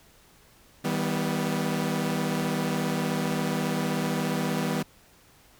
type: chord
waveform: sawtooth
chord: Eb augmented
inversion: none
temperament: equal with one note detuned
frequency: 159.57 / 196 / 246.9 Hz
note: Eb3 / G3 / B3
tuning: +44 / 0 / 0 cents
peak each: -26 dBFS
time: 0.84-4.83 s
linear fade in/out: 10 ms
effects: pink hiss -57 dBFS RMS until 5.59 s